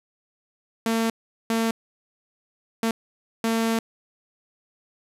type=tone bursts at uneven times; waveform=sawtooth; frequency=226.6 Hz; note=A#3; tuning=49 cents flat; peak=-17 dBFS; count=4; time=0.86-1.1 / 1.5-1.71 / 2.83-2.91 / 3.44-3.79 s; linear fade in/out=2 ms; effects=resampled to 32000 Hz + 8-bit